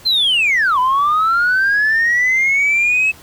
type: linear two-way sweep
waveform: sine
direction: down then up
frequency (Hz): 4186 to 987.8 to 2601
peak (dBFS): -10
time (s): 0.05-3.12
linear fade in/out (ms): 20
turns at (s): 0.79
effects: tanh soft clip ceiling -9 dBFS + pink hiss -42 dBFS RMS until 3.22 s